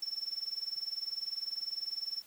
sine tone with tremolo, 5400 Hz, E8, 41 cents sharp, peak -31 dBFS, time 0.02-2.22 s, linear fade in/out 5 ms, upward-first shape triangle, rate 20 Hz, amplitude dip 100%, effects white hiss -60 dBFS RMS until 2.26 s

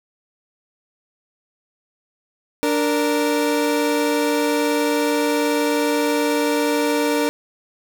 30% pulse tone pair together, 293.4 / 465.7 Hz, D4 / A#4, -2 / -2 cents, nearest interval minor sixth, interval 800 cents, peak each -17 / -18 dBFS, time 2.63-7.29 s, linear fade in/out 0 ms, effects none

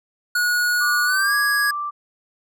square tone with pitch glide, 1454 to 1660.6 Hz, F#6 to G#6, -31 to -1 cents, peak -18 dBFS, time 0.35-1.71 s, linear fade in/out 5 ms, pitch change +230 cents, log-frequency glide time 1.05-1.34 s
sine tone with tremolo, 1174.7 Hz, D6, in tune, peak -23 dBFS, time 0.8-1.91 s, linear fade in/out 20 ms, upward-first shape sine, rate 2.3 Hz, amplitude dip 25%
effects none

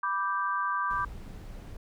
sine chord, G major, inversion first, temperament equal, 987.8 / 1174.7 / 1568 Hz, B5 / D6 / G6, 0 / 0 / 0 cents, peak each -33 / -29 / -33 dBFS, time 0.03-1.05 s, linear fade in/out 5 ms
brown noise, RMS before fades -42 dBFS, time 0.9-1.77 s, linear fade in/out 5 ms
effects none

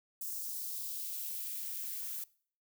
violet noise with high-pass filter sweep, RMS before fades -40 dBFS, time 0.21-2.24 s, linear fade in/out 5 ms, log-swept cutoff 6300 to 1200 Hz, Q 1.3, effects noise-tail reverb RT60 0.5 s tail -22 dB re dry

